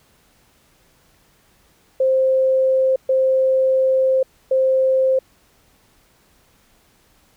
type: tone bursts at uneven times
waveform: sine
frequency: 525 Hz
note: C5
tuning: 6 cents sharp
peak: -13 dBFS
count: 3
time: 2-2.96 / 3.09-4.23 / 4.51-5.19 s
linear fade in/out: 5 ms
effects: pink hiss -57 dBFS RMS until 7.36 s